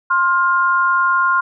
sine tone pair together, 1058 / 1409.5 Hz, C6 / F6, +19 / +16 cents, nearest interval perfect fourth, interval 497 cents, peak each -15 dBFS, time 0.1-1.41 s, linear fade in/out 10 ms, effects none

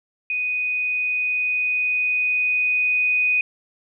sine tone with level ramp, 2489 Hz, D#7, in tune, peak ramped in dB -21 to -16 dBFS, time 0.3-3.41 s, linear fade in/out 2 ms, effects none

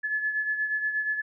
sine beating tone pair, 1717 / 1725.4 Hz, A6 / A6, -43 / -34 cents, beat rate 8.4 Hz, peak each -26 / -34 dBFS, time 0.03-1.22 s, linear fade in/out 20 ms, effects none

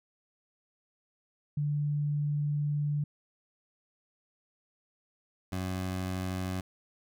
sine / 20% pulse tone pair in turn, 146.83 / 92.85 Hz, D3 / F#2, 0 / +7 cents, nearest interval minor sixth, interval 793 cents, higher first, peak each -27 dBFS, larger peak neither, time 1.57-3.04 / 5.52-6.61 s, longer first, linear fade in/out 5 ms, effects none

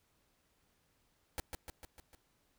pink noise with echo, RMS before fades -38 dBFS, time 1.38-1.4 s, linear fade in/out 0 ms, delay 150 ms, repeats 5, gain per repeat -4 dB, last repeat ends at 2.15 s, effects pink hiss -75 dBFS RMS until 2.58 s

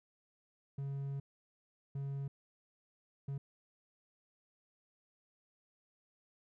triangle tone bursts at uneven times, 138.59 Hz, C#3, in tune, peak -35 dBFS, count 3, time 0.78-1.2 / 1.95-2.28 / 3.28-3.38 s, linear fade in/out 5 ms, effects none

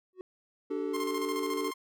triangle tone with exponential growth, 370 Hz, F#4, in tune, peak -33 dBFS, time 0.13-0.21 s, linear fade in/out 1 ms, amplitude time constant 16 ms
triangle chord, D suspended fourth, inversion none, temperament equal with one note detuned, 293.7 / 383.3 / 440 Hz, D4 / G4 / A4, 0 / -39 / 0 cents, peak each -33 dBFS, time 0.7-1.71 s, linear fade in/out 10 ms
sawtooth tone with tremolo, 1059 Hz, C6, 21 cents sharp, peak -30 dBFS, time 0.93-1.74 s, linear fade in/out 20 ms, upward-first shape square, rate 14 Hz, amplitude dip 55%
effects none

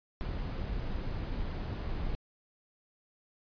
brown noise, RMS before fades -35 dBFS, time 0.21-2.15 s, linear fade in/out 0 ms, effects resampled to 11025 Hz

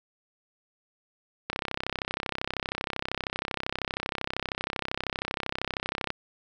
click train, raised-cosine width 0.3 ms, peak -13 dBFS, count 152, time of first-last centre 1.5-6.104 s, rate 32.8 Hz, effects none

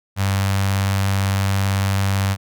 sawtooth tone with notch filter, 97.9 Hz, G2, 2 cents flat, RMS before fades -19 dBFS, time 0.16-2.37 s, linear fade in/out 50 ms, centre 350 Hz, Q 0.58, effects none

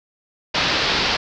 white low-pass noise, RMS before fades -20 dBFS, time 0.54-1.17 s, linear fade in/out 10 ms, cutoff 5000 Hz, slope 48 dB/octave, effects none

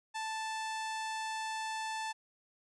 sawtooth tone, 880 Hz, A5, in tune, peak -32 dBFS, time 0.14-2.13 s, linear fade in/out 20 ms, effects resampled to 22050 Hz

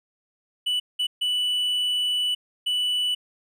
triangle tone bursts at uneven times, 2967 Hz, F#7, 4 cents sharp, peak -20 dBFS, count 4, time 0.66-0.8 / 0.99-1.07 / 1.21-2.35 / 2.66-3.15 s, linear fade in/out 10 ms, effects none

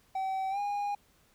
triangle tone with pitch glide, 766 to 816.2 Hz, G5 to G#5, -40 to -30 cents, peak -28 dBFS, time 0.15-0.95 s, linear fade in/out 5 ms, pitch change +110 cents, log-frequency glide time 0.5-0.59 s, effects pink hiss -66 dBFS RMS until 1.34 s

